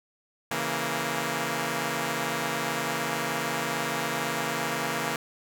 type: chord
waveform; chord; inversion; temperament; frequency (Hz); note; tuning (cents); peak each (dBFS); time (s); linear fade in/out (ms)
5% pulse; A# diminished; first; equal with one note detuned; 138.11 / 164.81 / 233.1; C#3 / E3 / A#3; -6 / 0 / 0; -22 / -21 / -19; 0.51-5.16; 2
effects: none